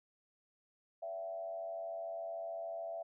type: tone with frequency modulation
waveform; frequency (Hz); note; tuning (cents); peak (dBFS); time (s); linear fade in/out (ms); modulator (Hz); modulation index
sine; 668; E5; +23; -39; 1.02-3.03; 10; 93.5; 0.6
effects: none